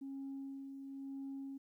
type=tone with tremolo; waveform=sine; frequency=272.8 Hz; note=C#4; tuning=28 cents flat; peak=-40 dBFS; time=0.01-1.58 s; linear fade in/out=10 ms; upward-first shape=sine; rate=0.99 Hz; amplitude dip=45%; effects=tanh soft clip ceiling -39 dBFS + 13-bit

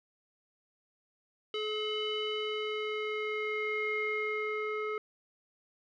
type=tone with low-pass filter sweep; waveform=square; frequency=427.5 Hz; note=A4; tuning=50 cents flat; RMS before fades=-34 dBFS; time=1.54-4.98 s; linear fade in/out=2 ms; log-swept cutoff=3300 to 1800 Hz; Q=6.4; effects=none

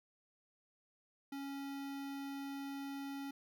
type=tone with notch filter; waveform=square; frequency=277.2 Hz; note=C#4; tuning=in tune; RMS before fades=-44 dBFS; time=1.32-3.31 s; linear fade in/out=5 ms; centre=7900 Hz; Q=1.8; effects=none

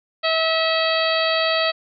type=harmonic tone; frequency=647 Hz; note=E5; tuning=32 cents flat; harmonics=1 / 2 / 3 / 4 / 5 / 6 / 7; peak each=-21 / -25 / -26 / -27 / -27 / -27 / -27 dBFS; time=0.23-1.72 s; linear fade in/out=20 ms; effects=none

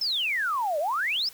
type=exponential two-way sweep; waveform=sine; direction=down then up; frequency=5420 to 568 to 5420 Hz; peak=-24 dBFS; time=0.01-1.29 s; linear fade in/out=5 ms; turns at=0.79 s; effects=white hiss -49 dBFS RMS until 1.33 s

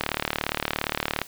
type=click train; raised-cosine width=0.3 ms; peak=-7 dBFS; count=46; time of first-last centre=0.01-1.216 s; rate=37.3 Hz; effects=white hiss -46 dBFS RMS until 1.27 s

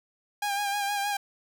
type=tone with vibrato; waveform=sawtooth; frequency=810 Hz; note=G#5; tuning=43 cents flat; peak=-23 dBFS; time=0.42-1.17 s; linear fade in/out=5 ms; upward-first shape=sine; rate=6.4 Hz; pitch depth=37 cents each way; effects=none

